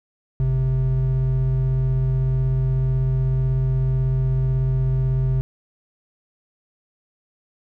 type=tone pair together; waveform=triangle; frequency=49 / 130.81 Hz; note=G1 / C3; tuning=0 / 0 cents; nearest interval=octave + perfect fourth; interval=1700 cents; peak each=-22 / -16 dBFS; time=0.4-5.41 s; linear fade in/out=0 ms; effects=none